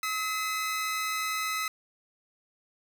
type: tone pair together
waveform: sawtooth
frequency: 1282 / 2037 Hz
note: E6 / C7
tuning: -49 / -47 cents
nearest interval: minor sixth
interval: 802 cents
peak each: -27 / -30 dBFS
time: 0.03-1.68 s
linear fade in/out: 2 ms
effects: none